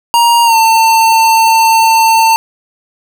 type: tone with pitch glide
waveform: square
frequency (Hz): 940 to 898.6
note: A#5 to A5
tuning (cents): +14 to +36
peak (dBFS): -6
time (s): 0.14-2.36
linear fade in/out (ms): 0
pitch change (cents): -78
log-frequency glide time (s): 0.44-0.56
effects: none